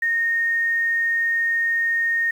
sine tone with quantisation, 1847 Hz, A#6, 16 cents flat, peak -18 dBFS, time 0.02-2.31 s, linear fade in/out 5 ms, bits 8, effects none

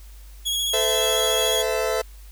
sawtooth tone with vibrato, 3322 Hz, G#7, in tune, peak -19 dBFS, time 0.45-1.63 s, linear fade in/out 20 ms, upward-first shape square, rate 14 Hz, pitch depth 17 cents each way
40% pulse chord, A minor, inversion none, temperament equal with one note detuned, 440 / 513.4 / 659.3 Hz, A4 / C5 / E5, 0 / -33 / 0 cents, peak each -25 dBFS, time 0.73-2.02 s, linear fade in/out 10 ms
effects added 50 Hz sine -40 dBFS peak until 2.31 s + white hiss -53 dBFS RMS until 2.31 s

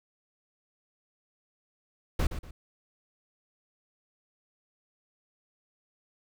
brown noise with echo, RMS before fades -24 dBFS, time 2.19-2.27 s, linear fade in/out 5 ms, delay 120 ms, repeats 2, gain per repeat -10 dB, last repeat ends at 2.51 s, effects none

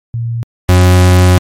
sine / 40% pulse tone pair in turn, 116.54 / 90.73 Hz, A#2 / F#2, 0 / -33 cents, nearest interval major third, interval 433 cents, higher first, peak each -14 / -3 dBFS, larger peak second, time 0.14-0.43 / 0.69-1.38 s, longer second, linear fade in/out 0 ms, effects MP3 64 kbps

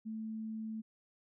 sine tone, 220 Hz, A3, in tune, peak -38 dBFS, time 0.05-0.82 s, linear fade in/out 20 ms, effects none

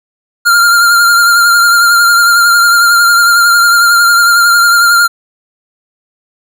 square tone with vibrato, 1396.9 Hz, F6, in tune, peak -5 dBFS, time 0.45-5.08 s, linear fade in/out 20 ms, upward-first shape sine, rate 11 Hz, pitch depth 30 cents each way, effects none

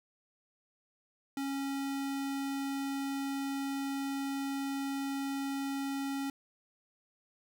square tone, 275.2 Hz, C#4, 12 cents flat, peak -34 dBFS, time 1.37-6.3 s, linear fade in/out 2 ms, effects none

